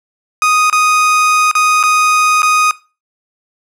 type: tone with dropouts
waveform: 30% pulse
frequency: 1244.5 Hz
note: D#6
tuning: in tune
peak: -6 dBFS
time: 0.42-2.71 s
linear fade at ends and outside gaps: 1 ms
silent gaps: 0.699-0.727 / 1.513-1.552 / 1.829-1.836 / 2.42-2.43 s
effects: noise-tail reverb RT60 0.3 s tail -19 dB re dry + low-pass 11000 Hz 12 dB/octave